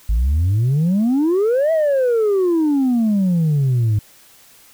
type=exponential two-way sweep; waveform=sine; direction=up then down; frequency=50.7 to 659 to 102 Hz; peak=-11 dBFS; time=0.09-3.99 s; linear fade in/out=5 ms; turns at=1.72 s; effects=tanh soft clip ceiling -12 dBFS + white hiss -48 dBFS RMS until 4.73 s